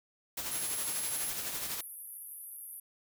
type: noise with tremolo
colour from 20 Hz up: white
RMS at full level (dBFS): -36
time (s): 0.37-1.81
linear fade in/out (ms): 5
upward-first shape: sine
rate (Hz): 12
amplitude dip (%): 45
type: tone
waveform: sine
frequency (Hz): 11060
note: F9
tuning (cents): -18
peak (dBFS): -35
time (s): 0.51-1.3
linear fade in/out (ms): 5
type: band-pass noise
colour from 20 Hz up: white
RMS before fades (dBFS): -46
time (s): 1.12-2.8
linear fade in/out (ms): 5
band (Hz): 10000 to 13000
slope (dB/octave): 96
effects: none